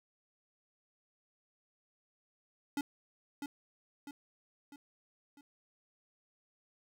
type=tone with echo; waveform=square; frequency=284.6 Hz; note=C#4; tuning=46 cents sharp; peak=-33 dBFS; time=2.77-2.81 s; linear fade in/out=2 ms; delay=650 ms; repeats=4; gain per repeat=-6 dB; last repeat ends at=5.41 s; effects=none